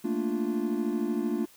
triangle chord, Bb major seventh, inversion third, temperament equal, 220 / 233.1 / 293.7 / 349.2 Hz, A3 / Bb3 / D4 / F4, 0 / 0 / 0 / 0 cents, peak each -30 dBFS, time 0.04-1.46 s, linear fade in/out 10 ms, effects white hiss -56 dBFS RMS until 1.56 s

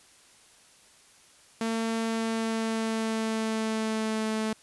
sawtooth tone with pitch glide, 226.1 to 218.5 Hz, A3 to A3, +47 to -12 cents, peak -23 dBFS, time 1.61-4.53 s, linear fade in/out 2 ms, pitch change -59 cents, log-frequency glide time 2.01-4.27 s, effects white hiss -57 dBFS RMS until 4.62 s + resampled to 24000 Hz

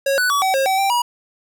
square tone with pitch steps, 549 / 1488 / 1138 / 761 / 538 / 765 / 784 / 963 Hz, C#5 / F#6 / C#6 / F#5 / C5 / G5 / G5 / B5, -17 / +9 / +45 / +48 / +48 / -42 / 0 / -44 cents, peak -16 dBFS, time 0.06-1.02 s, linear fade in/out 5 ms, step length 120 ms, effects none

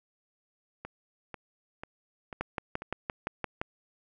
two click trains, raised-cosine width 0.5 ms, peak -16 / -24 dBFS, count 8 / 5, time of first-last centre 2.41-3.615 / 0.85-2.82 s, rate 5.81 / 2.03 Hz, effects none

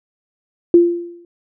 sine tone with exponential decay, 345 Hz, F4, 21 cents flat, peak -3 dBFS, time 0.74-1.25 s, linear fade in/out 2 ms, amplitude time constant 110 ms, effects none

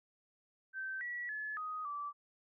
sine tone with pitch steps, 1550 / 1936 / 1716 / 1250 / 1161 Hz, G6 / B6 / A6 / D#6 / D6, -20 / -35 / -44 / +8 / -20 cents, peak -38 dBFS, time 0.73-2.13 s, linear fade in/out 50 ms, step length 280 ms, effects none

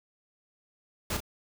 pink noise with echo, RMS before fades -31 dBFS, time 1.1-1.17 s, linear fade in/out 5 ms, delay 34 ms, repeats 1, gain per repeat -6 dB, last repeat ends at 1.204 s, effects none

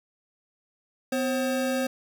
square tone pair together, 252.3 / 534 Hz, B3 / C5, +37 / +35 cents, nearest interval octave + minor second, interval 1298 cents, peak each -28 dBFS, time 1.12-1.87 s, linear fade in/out 5 ms, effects none

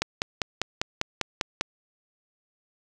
click train, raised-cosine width 0.2 ms, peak -7 dBFS, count 9, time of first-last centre 0.02-1.61 s, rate 5.03 Hz, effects none

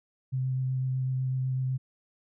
sine tone with vibrato, 130 Hz, C3, 11 cents flat, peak -26 dBFS, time 0.32-1.78 s, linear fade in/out 20 ms, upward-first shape triangle, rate 8 Hz, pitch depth 14 cents each way, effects none

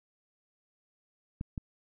clicks, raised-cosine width 5 ms, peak -23 dBFS, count 2, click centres 1.411 / 1.578 s, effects none

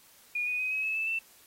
sine tone with pitch steps, 2440 / 2477 / 2514 / 2552 / 2591 / 2630 / 2670 Hz, D#7 / D#7 / D#7 / D#7 / E7 / E7 / E7, -34 / -8 / +17 / +43 / -30 / -5 / +22 cents, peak -28 dBFS, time 0.35-1.19 s, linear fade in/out 5 ms, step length 120 ms, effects white hiss -58 dBFS RMS until 1.46 s + AAC 48 kbps

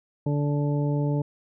harmonic tone, 145.3 Hz, D3, 18 cents flat, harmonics 1 / 2 / 3 / 4 / 6, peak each -23 / -29 / -33 / -35 / -39 dBFS, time 0.26-1.22 s, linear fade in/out 5 ms, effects none

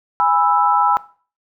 sine chord, E major, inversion first, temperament just, 824.1 / 988.9 / 1318.5 Hz, G#5 / B5 / E6, -14 / +2 / 0 cents, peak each -17 dBFS, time 0.2-0.97 s, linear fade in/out 0 ms, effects noise-tail reverb RT60 0.4 s tail -18 dB re dry

